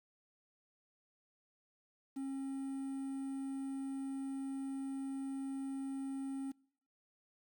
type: tone with quantisation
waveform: triangle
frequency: 270.5 Hz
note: C#4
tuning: 42 cents flat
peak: -36 dBFS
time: 2.16-6.52 s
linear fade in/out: 10 ms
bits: 10
effects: noise-tail reverb RT60 0.6 s tail -25 dB re dry